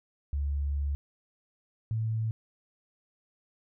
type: tone pair in turn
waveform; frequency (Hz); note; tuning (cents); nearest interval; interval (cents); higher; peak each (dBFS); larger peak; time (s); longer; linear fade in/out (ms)
sine; 71.1 / 111.28; C#2 / A2; +45 / +20; minor sixth; 775; second; -27; neither; 0.33-0.95 / 1.91-2.31; first; 0
effects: none

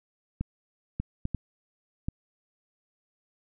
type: clicks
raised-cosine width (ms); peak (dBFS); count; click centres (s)
5; -17; 5; 0.41 / 1 / 1.254 / 1.347 / 2.085
effects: none

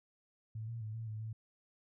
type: tone with pitch steps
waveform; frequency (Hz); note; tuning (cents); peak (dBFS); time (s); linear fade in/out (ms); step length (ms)
sine; 110.1 / 115.8 / 108.2 / 113.2 / 108.2 / 110.6; A2 / A#2 / A2 / A2 / A2 / A2; +2 / -11 / -29 / +50 / -29 / +9; -39; 0.55-1.33; 5; 130
effects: none

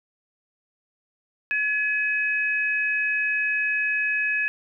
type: tone pair together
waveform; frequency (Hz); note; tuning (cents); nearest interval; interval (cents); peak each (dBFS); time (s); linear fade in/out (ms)
sine; 1700 / 2540; G#6 / D#7; +40 / +35; perfect fifth; 695; -24; 1.51-4.48; 0
effects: none

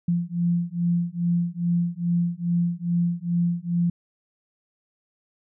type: beating tone pair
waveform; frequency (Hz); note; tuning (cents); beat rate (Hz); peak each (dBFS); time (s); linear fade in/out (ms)
sine; 171.5 / 173.9; F3 / F3; -31 / -7; 2.4; -24; 0.08-3.9; 5
effects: none

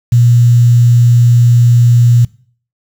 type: tone with quantisation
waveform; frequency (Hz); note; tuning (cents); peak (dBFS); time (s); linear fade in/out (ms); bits
sine; 120; B2; -49; -4; 0.12-2.25; 5; 5
effects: noise-tail reverb RT60 0.5 s tail -22 dB re dry

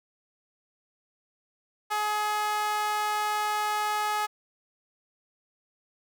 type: tone with high-pass filter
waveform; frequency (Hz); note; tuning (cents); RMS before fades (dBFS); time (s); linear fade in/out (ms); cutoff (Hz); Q
sawtooth; 421.7; G#4; +26; -28; 1.9-4.27; 20; 990; 4.1
effects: none

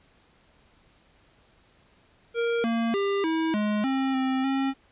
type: tone with pitch steps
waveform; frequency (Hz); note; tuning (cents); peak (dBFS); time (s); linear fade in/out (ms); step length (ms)
square; 467.2 / 229.9 / 398.3 / 322.6 / 210 / 267 / 262.5 / 269.7; A#4 / A#3 / G4 / E4 / G#3 / C4 / C4 / C#4; +4 / -24 / +28 / -37 / +19 / +35 / +6 / -47; -24; 2.34-4.74; 50; 300
effects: pink hiss -61 dBFS RMS until 4.91 s + resampled to 8000 Hz

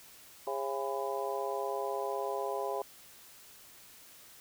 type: harmonic tone with a mistuned harmonic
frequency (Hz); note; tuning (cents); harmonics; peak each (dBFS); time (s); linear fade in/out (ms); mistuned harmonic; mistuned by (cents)
136; C#3; -33; 3 / 4 / 5 / 6 / 7; -37 / -38 / -39 / -40 / -40; 0.47-2.82; 2; 7; +87
effects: white hiss -55 dBFS RMS until 4.4 s

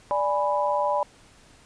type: chord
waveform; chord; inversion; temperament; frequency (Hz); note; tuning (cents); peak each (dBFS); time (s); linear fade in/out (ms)
sine; G# diminished; second; equal; 587.3 / 830.6 / 987.8; D5 / G#5 / B5; 0 / 0 / 0; -25 / -27 / -25; 0.11-1.03; 0
effects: pink hiss -54 dBFS RMS until 1.65 s + resampled to 22050 Hz

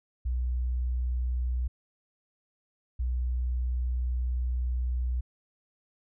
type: tone pair in turn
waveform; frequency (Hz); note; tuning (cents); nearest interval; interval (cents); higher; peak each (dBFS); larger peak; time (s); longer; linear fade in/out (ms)
sine; 61.74 / 61.74; B1 / B1; 0 / 0; unison; 0; neither; -26 / -26; neither; 0.25-1.68 / 2.99-5.21; second; 10
effects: none

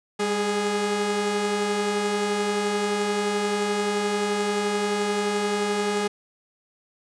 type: tone pair together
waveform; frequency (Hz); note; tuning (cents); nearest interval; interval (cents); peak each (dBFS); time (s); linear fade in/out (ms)
sawtooth; 201.9 / 415.3; G#3 / G#4; -49 / 0; octave; 1249; -24 / -20; 0.19-6.08; 10
effects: resampled to 22050 Hz + 9-bit

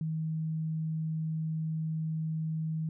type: tone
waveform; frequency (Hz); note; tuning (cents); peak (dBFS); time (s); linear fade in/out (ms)
sine; 158.8; D#3; +36; -30; 0.01-2.89; 2
effects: none

